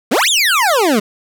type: exponential two-way sweep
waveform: 25% pulse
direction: up then down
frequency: 196.5 to 3819 to 196.5 Hz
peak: -7 dBFS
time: 0.11-1 s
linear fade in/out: 10 ms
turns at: 0.29 s
effects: none